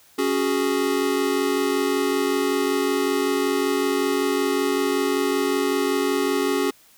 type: chord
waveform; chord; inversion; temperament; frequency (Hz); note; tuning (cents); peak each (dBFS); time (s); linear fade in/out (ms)
square; C# suspended fourth; none; equal; 277.2 / 370 / 415.3; C#4 / F#4 / G#4; 0 / 0 / 0; -25; 0.18-6.71; 10
effects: white hiss -54 dBFS RMS until 6.97 s